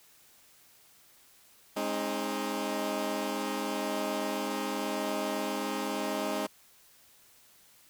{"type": "chord", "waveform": "15% pulse", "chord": "Ab major", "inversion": "none", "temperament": "equal with one note detuned", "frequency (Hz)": [207.7, 267.6, 311.1], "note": ["Ab3", "C4", "Eb4"], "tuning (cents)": [0, 39, 0], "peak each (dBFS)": -29, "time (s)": [1.76, 6.47], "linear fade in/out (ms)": 10, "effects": ["white hiss -60 dBFS RMS until 7.89 s"]}